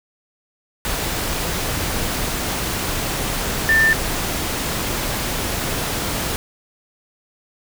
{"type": "tone in noise", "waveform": "sine", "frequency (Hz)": 1786, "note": "A6", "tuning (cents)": 25, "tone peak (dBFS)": -12, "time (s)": [3.69, 3.93], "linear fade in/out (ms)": 0, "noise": "pink", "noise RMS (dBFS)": -23, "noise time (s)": [0.85, 6.36], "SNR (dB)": 8, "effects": []}